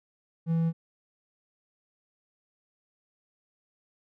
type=tone; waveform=triangle; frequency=164.81 Hz; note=E3; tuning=in tune; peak=-21 dBFS; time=0.46-0.73 s; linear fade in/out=50 ms; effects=none